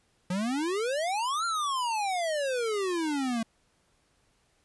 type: exponential two-way sweep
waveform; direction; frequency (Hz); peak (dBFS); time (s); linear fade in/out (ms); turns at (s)
square; up then down; 174.61 to 1400 to 221.4; -28; 0.3-3.43; 5; 1.45
effects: pink hiss -69 dBFS RMS until 4.64 s + resampled to 24000 Hz